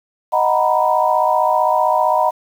sine chord, B major seventh, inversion first, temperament equal, 622.3 / 740 / 932.3 / 987.8 Hz, D#5 / F#5 / A#5 / B5, 0 / 0 / 0 / 0 cents, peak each -18 dBFS, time 0.32-2.31 s, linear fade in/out 20 ms, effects 7-bit

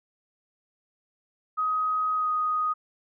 sine tone with pitch glide, 1259 to 1246 Hz, D#6 to D#6, +20 to +2 cents, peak -23 dBFS, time 1.57-2.74 s, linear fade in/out 20 ms, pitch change -18 cents, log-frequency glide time 2.15-2.29 s, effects none

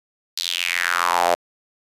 sawtooth tone with high-pass filter sweep, 87.31 Hz, F2, in tune, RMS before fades -21 dBFS, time 0.37-1.35 s, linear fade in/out 5 ms, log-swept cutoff 4400 to 610 Hz, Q 4.1, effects resampled to 32000 Hz

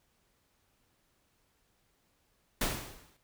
pink noise with exponential decay, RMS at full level -28 dBFS, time 2.61-3.17 s, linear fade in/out 5 ms, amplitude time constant 120 ms, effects pink hiss -73 dBFS RMS until 3.23 s

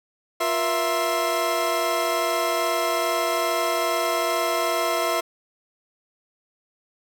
30% pulse tone cluster, 351.7 / 475 / 661 / 1051 Hz, F4 / A#4 / E5 / C6, +12 / +33 / +5 / +7 cents, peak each -27 / -28 / -21 / -25 dBFS, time 0.4-5.21 s, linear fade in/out 10 ms, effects none

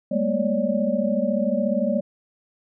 sine tone cluster, 199.9 / 216.7 / 237.1 / 557 / 591 Hz, G3 / A3 / A#3 / C#5 / D5, +34 / -26 / +30 / +8 / +11 cents, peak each -26 dBFS, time 0.11-2.01 s, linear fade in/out 10 ms, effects none

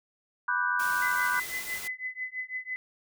sine chord, G major seventh, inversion first, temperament equal, 987.8 / 1174.7 / 1480 / 1568 Hz, B5 / D6 / F#6 / G6, 0 / 0 / 0 / 0 cents, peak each -31 / -34 / -28 / -31 dBFS, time 0.48-1.4 s, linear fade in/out 5 ms
white noise, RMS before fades -39 dBFS, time 0.79-1.88 s, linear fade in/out 10 ms
sine tone with tremolo, 2019 Hz, B6, 38 cents sharp, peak -29 dBFS, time 1.02-2.76 s, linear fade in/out 0 ms, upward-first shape triangle, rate 6 Hz, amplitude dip 100%
effects none

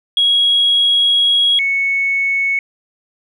sine tone pair in turn, 3312 / 2210 Hz, G#7 / C#7, -5 / -6 cents, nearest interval perfect fifth, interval 701 cents, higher first, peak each -9 / -13 dBFS, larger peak first, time 0.17-1.59 / 1.59-2.59 s, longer first, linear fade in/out 2 ms, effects tanh soft clip ceiling -5 dBFS

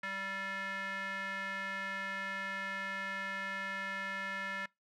square tone with band-pass filter, 194.4 Hz, G3, 14 cents flat, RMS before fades -39 dBFS, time 0.03-4.66 s, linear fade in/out 5 ms, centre 1800 Hz, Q 3.4, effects noise-tail reverb RT60 0.2 s tail -24 dB re dry

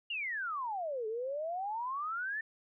sine exponential two-way sweep, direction down then up, 2902 to 425.1 to 1812 Hz, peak -34 dBFS, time 0.1-2.41 s, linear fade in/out 5 ms, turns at 1.07 s, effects none

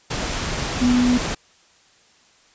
sine tone in noise, 246.9 Hz, B3, in tune, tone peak -14 dBFS, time 0.81-1.18 s, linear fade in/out 10 ms, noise pink, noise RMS -25 dBFS, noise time 0.1-1.35 s, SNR +8 dB, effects white hiss -55 dBFS RMS until 2.54 s + resampled to 16000 Hz

